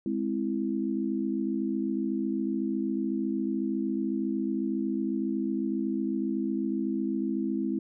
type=chord; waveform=sine; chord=Ab augmented; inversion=none; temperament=equal; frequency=207.7 / 261.6 / 329.6 Hz; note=Ab3 / C4 / E4; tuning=0 / 0 / 0 cents; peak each=-31 dBFS; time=0.06-7.79 s; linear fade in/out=2 ms; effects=none